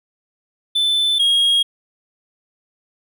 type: tone pair in turn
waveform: triangle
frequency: 3520 / 3273 Hz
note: A7 / G#7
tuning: 0 / -26 cents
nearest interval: minor second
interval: 126 cents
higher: first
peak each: -13 / -11 dBFS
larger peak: second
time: 0.75-1.19 / 1.19-1.63 s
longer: neither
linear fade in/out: 10 ms
effects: none